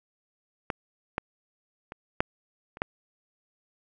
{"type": "clicks", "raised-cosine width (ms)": 0.5, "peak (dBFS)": [-13, -12, -23, -7, -27, -10], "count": 6, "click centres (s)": [0.702, 1.181, 1.921, 2.205, 2.771, 2.819], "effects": []}